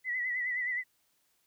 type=tone with vibrato; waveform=sine; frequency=1978 Hz; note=B6; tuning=2 cents sharp; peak=-30 dBFS; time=0.04-0.84 s; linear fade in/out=50 ms; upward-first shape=sine; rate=9.6 Hz; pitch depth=60 cents each way; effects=white hiss -73 dBFS RMS until 1.46 s